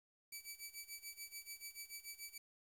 10% pulse tone with tremolo, 2300 Hz, D7, 37 cents flat, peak -37 dBFS, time 0.32-2.38 s, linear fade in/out 5 ms, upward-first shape sine, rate 6.9 Hz, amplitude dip 85%, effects 11-bit

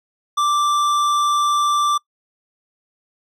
triangle tone with tanh clipping, 1174.7 Hz, D6, in tune, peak -17 dBFS, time 0.37-1.98 s, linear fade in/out 10 ms, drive 18 dB, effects noise-tail reverb RT60 0.1 s tail -24 dB re dry

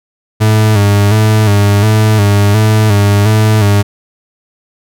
40% pulse tone with vibrato, 105 Hz, G#2, 19 cents sharp, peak -5 dBFS, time 0.4-3.83 s, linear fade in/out 20 ms, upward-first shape square, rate 1.4 Hz, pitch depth 54 cents each way, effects none

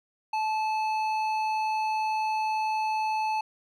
sine tone with hard clipping, 869 Hz, A5, 22 cents flat, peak -27 dBFS, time 0.33-3.41 s, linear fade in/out 5 ms, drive 9 dB, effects resampled to 24000 Hz

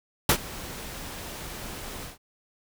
pink noise with ADSR envelope, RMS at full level -17 dBFS, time 0.29-2.18 s, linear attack 4 ms, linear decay 75 ms, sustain -21 dB, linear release 140 ms, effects none

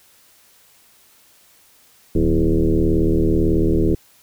sine tone with frequency modulation, 174.61 Hz, F3, in tune, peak -13 dBFS, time 2.15-3.95 s, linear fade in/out 5 ms, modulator 78.2 Hz, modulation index 3.2, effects white hiss -53 dBFS RMS until 4.22 s

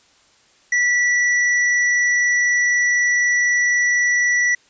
sine tone with hard clipping, 1954 Hz, B6, 19 cents flat, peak -16 dBFS, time 0.72-4.55 s, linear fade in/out 5 ms, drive 8 dB, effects white hiss -55 dBFS RMS until 4.69 s + resampled to 16000 Hz

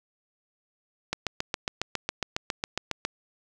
click train, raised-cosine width 0.2 ms, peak -10 dBFS, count 15, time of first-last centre 1.13-3.05 s, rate 7.29 Hz, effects none

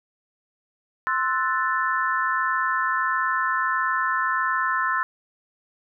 sine chord, F# half-diminished seventh, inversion second, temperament equal, 1046.5 / 1318.5 / 1480 / 1760 Hz, C6 / E6 / F#6 / A6, 0 / 0 / 0 / 0 cents, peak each -25 / -26 / -29 / -26 dBFS, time 1.07-5.03 s, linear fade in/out 0 ms, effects none

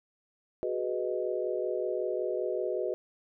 sine chord, G# minor seventh, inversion third, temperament equal, 370 / 415.3 / 493.9 / 622.3 Hz, F#4 / G#4 / B4 / D#5, 0 / 0 / 0 / 0 cents, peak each -33 / -36 / -34 / -35 dBFS, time 0.63-2.94 s, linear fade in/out 0 ms, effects none

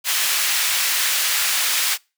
pink high-pass noise, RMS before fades -20 dBFS, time 0.04-1.98 s, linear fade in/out 50 ms, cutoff 1900 Hz, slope 12 dB/octave, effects noise-tail reverb RT60 0.3 s tail -26 dB re dry

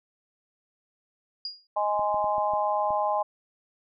sine tone with exponential decay, 4854 Hz, D#8, 44 cents flat, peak -28 dBFS, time 1.45-1.67 s, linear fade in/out 2 ms, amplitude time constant 47 ms
sine chord, Ab major, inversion second, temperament just, 623 / 830.6 / 1038.3 Hz, Eb5 / Ab5 / C6, +2 / 0 / -14 cents, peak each -28 / -26 / -29 dBFS, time 1.76-3.23 s, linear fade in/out 10 ms
clicks, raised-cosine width 3 ms, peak -32 dBFS, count 6, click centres 1.994 / 2.144 / 2.243 / 2.382 / 2.536 / 2.906 s
effects none

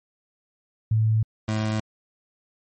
sine / 25% pulse tone pair in turn, 110 / 108.49 Hz, A2 / A2, 0 / -24 cents, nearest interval unison, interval 24 cents, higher first, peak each -17 / -19 dBFS, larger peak first, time 0.91-1.23 / 1.48-1.8 s, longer neither, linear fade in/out 5 ms, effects MP3 32 kbps

